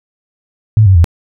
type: tone with pitch steps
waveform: sine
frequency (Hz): 108.3 / 95.38 / 83.99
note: A2 / G2 / E2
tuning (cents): -27 / -47 / +33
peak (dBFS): -3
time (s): 0.77-1.043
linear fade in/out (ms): 0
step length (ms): 91
effects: none